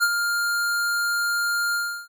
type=tone with ADSR envelope; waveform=square; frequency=1404 Hz; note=F6; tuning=9 cents sharp; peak=-16 dBFS; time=0-2.08 s; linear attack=30 ms; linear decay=51 ms; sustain=-6 dB; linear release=340 ms; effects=none